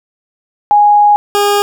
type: tone pair in turn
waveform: sine / 20% pulse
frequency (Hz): 828 / 408.4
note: G#5 / G#4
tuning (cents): -5 / -29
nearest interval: octave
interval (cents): 1224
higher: first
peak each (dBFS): -4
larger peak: neither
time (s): 0.71-1.16 / 1.35-1.62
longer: first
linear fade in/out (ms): 0
effects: none